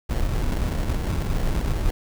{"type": "noise with sample-and-hold", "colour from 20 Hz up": "brown", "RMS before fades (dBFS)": -23, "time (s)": [0.09, 1.91], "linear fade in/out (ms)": 10, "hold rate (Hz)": 1225, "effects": []}